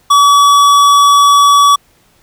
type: tone with tanh clipping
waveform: sine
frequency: 1140 Hz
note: C#6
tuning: 48 cents sharp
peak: -6 dBFS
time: 0.1-1.76 s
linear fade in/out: 10 ms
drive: 17 dB
effects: pink hiss -51 dBFS RMS until 2.22 s